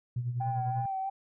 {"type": "tone with tremolo", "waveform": "sine", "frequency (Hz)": 121.7, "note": "B2", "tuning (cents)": -25, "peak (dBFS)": -27, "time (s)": [0.16, 0.86], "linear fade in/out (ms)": 5, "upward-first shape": "sine", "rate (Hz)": 10, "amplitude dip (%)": 60}
{"type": "tone with vibrato", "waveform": "sine", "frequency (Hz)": 778, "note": "G5", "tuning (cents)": -13, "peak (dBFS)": -30, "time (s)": [0.4, 1.1], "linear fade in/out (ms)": 10, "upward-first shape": "sine", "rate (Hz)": 3, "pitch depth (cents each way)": 34}
{"effects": ["tanh soft clip ceiling -22 dBFS"]}